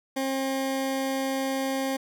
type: tone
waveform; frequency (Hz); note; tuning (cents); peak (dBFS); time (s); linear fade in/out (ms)
20% pulse; 267.8; C4; +40; -21; 0.16-1.97; 10
effects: none